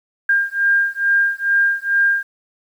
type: beating tone pair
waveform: sine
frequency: 1603 / 1605.3 Hz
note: G6 / G6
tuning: +38 / +41 cents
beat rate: 2.3 Hz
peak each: -17 dBFS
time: 0.29-2.23 s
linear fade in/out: 5 ms
effects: 8-bit